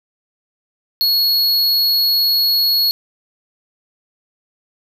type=tone; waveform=square; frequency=4337 Hz; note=C#8; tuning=39 cents flat; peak=-13 dBFS; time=1.01-2.91 s; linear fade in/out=0 ms; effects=none